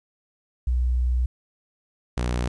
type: tone pair in turn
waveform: sine / sawtooth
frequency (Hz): 61.74 / 60.78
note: B1 / B1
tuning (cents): 0 / -27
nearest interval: unison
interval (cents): 27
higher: first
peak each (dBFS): -19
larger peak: neither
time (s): 0.67-1.26 / 2.17-2.48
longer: first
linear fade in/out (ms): 5
effects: resampled to 22050 Hz + 10-bit